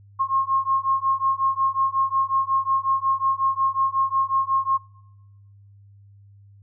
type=beating tone pair; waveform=sine; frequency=1072 / 1077.5 Hz; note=C6 / C#6; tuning=+42 / -49 cents; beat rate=5.5 Hz; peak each=-22 dBFS; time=0.19-4.78 s; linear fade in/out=20 ms; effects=noise-tail reverb RT60 1.0 s tail -23 dB re dry + added 100 Hz sine -47 dBFS peak until 6.62 s